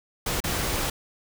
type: noise with dropouts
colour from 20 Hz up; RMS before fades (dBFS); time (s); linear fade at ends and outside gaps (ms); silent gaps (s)
pink; -27; 0.26-0.9; 5; 0.404-0.439
effects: none